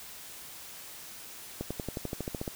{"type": "accelerating click train", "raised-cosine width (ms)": 2, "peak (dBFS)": -20, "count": 12, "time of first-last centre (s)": [1.61, 2.478], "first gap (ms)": 96, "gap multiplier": 0.96, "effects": ["white hiss -46 dBFS RMS until 2.55 s"]}